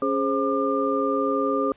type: tone cluster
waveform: sine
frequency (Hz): 276.3 / 417.1 / 529 / 1199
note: C#4 / G#4 / C5 / D6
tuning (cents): -6 / +7 / +19 / +36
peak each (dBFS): -26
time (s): 0.02-1.72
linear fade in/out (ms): 2
effects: pink hiss -56 dBFS RMS until 1.76 s + resampled to 8000 Hz